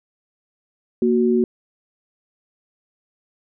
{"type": "tone pair together", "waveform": "sine", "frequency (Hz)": [233.6, 370], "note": ["A#3", "F#4"], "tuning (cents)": [4, 0], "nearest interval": "minor sixth", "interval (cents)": 796, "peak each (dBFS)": -17, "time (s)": [1.02, 1.44], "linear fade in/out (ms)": 2, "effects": []}